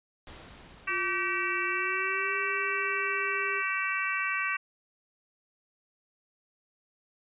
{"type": "noise with exponential decay", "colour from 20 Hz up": "pink", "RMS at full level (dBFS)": -46, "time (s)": [0.27, 3.54], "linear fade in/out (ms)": 1, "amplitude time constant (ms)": 710}
{"type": "harmonic tone", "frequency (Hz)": 383.7, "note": "G4", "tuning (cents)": -37, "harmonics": [3, 4, 5, 6, 7], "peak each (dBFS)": [-34, -34, -34, -34, -34], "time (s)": [0.87, 4.57], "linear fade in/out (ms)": 10}
{"type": "tone with pitch glide", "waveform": "sine", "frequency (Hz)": [354, 399.7], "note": ["F4", "G4"], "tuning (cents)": [23, 34], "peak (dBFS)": -37, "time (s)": [0.88, 3.63], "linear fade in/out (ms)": 50, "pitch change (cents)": 211, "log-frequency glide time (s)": [1.66, 2.35]}
{"effects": ["resampled to 8000 Hz"]}